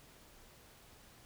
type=silence; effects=pink hiss -60 dBFS RMS until 1.25 s